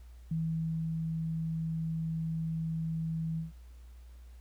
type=tone with ADSR envelope; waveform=sine; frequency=162 Hz; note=E3; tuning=30 cents flat; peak=-29 dBFS; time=0.31-3.52 s; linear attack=5 ms; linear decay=580 ms; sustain=-2 dB; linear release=140 ms; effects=added 60 Hz sine -48 dBFS peak until 4.4 s + pink hiss -67 dBFS RMS until 4.4 s